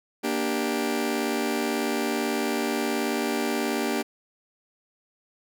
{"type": "chord", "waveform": "sawtooth", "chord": "G minor", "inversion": "first", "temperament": "just", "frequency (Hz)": [235.2, 294, 392], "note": ["Bb3", "D4", "G4"], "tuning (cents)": [16, 2, 0], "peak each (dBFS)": -25, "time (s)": [0.23, 4.03], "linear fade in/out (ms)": 20, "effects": []}